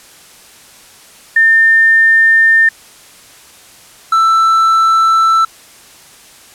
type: tone pair in turn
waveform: sine / triangle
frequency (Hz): 1800 / 1327.6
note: A6 / E6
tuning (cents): +39 / +12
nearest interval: perfect fourth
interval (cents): 527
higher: first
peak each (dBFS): -5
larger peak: neither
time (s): 1.36-2.69 / 4.12-5.45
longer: neither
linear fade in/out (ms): 5
effects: white hiss -40 dBFS RMS until 6.54 s + low-pass 11000 Hz 12 dB/octave